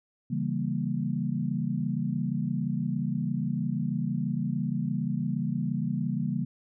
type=chord; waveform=sine; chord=C# diminished seventh; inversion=none; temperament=equal; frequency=138.59 / 164.81 / 196 / 233.1 Hz; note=C#3 / E3 / G3 / Bb3; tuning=0 / 0 / 0 / 0 cents; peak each=-32 dBFS; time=0.3-6.45 s; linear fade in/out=10 ms; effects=none